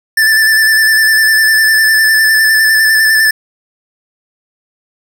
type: tone with vibrato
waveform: square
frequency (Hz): 1760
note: A6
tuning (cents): 0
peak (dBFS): -7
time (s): 0.17-3.31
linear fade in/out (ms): 5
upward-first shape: square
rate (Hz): 9.9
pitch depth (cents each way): 20
effects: none